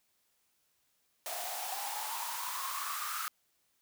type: noise with high-pass filter sweep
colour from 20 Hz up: white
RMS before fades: -38 dBFS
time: 1.26-3.28 s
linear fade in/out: 0 ms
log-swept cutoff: 670 to 1300 Hz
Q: 9.5
effects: white hiss -75 dBFS RMS until 3.81 s